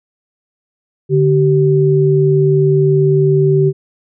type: tone pair together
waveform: sine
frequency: 146.2 / 384.6 Hz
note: D3 / G4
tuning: -7 / -33 cents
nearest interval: octave + perfect fourth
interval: 1674 cents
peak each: -11 dBFS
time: 1.09-3.73 s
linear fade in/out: 50 ms
effects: none